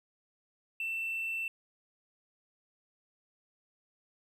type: tone with hard clipping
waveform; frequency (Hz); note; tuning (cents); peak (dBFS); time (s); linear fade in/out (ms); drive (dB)
triangle; 2678; E7; +27; -33; 0.8-1.48; 2; 4
effects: none